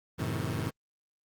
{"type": "chord", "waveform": "sawtooth", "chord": "F# diminished seventh", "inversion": "none", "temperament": "just", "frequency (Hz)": [92.5, 111, 133.2, 159.84], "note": ["F#2", "A2", "C3", "Eb3"], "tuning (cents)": [0, 16, 31, 47], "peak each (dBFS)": [-33, -31, -32, -32], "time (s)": [0.18, 0.71], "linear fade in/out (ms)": 20, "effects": ["Opus 32 kbps"]}